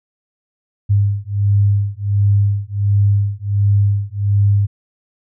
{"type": "beating tone pair", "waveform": "sine", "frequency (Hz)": [100.5, 101.9], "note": ["G2", "G#2"], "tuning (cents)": [44, -32], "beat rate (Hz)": 1.4, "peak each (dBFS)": -15, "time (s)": [0.89, 4.67], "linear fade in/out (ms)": 20, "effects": []}